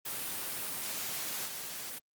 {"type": "noise with level steps", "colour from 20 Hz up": "white", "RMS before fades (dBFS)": [-37, -41], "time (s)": [0.05, 1.99], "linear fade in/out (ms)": 10, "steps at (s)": 1.46, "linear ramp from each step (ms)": 10, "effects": ["high-pass 100 Hz 12 dB/octave", "Opus 32 kbps"]}